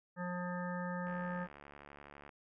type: harmonic tone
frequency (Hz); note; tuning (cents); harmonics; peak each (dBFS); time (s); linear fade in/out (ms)
178.2; F3; +35; 1 / 3 / 5 / 7 / 9 / 10; -39 / -44 / -46 / -47 / -49 / -49; 0.16-1.48; 50
type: click train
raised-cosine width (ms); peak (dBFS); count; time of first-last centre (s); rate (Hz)
0.5; -37; 89; 1.07-2.292; 72
effects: none